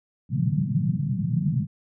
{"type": "band-pass noise", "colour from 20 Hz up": "pink", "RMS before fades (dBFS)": -24, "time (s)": [0.29, 1.67], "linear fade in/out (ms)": 50, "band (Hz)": [120, 190], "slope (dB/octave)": 48, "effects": []}